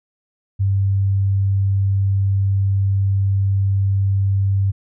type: tone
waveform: sine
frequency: 98 Hz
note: G2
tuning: in tune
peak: -14 dBFS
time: 0.59-4.72 s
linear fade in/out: 20 ms
effects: none